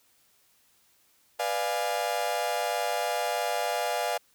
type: chord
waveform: 40% pulse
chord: B diminished seventh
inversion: none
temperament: equal with one note detuned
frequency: 493.9 / 595.5 / 698.5 / 830.6 Hz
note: B4 / D5 / F5 / Ab5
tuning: 0 / +24 / 0 / 0 cents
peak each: -34 / -32 / -30 / -32 dBFS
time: 1.39-4.18 s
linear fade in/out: 10 ms
effects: white hiss -65 dBFS RMS until 4.34 s